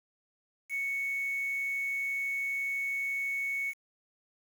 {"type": "tone with quantisation", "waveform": "sine", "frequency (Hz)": 2217, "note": "C#7", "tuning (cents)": 0, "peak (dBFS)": -30, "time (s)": [0.69, 3.74], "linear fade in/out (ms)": 50, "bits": 8, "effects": []}